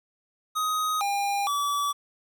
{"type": "tone with pitch steps", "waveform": "square", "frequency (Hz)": [1255, 804, 1149], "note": ["D#6", "G5", "D6"], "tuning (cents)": [15, 44, -38], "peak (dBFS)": -25, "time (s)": [0.55, 1.93], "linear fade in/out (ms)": 20, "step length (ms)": 460, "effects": ["10-bit"]}